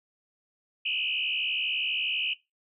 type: tone with frequency modulation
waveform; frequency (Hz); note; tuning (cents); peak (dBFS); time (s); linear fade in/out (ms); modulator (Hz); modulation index
sine; 2752; F7; -26; -26; 0.85-2.34; 10; 72.2; 3.8
effects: noise-tail reverb RT60 0.2 s tail -18 dB re dry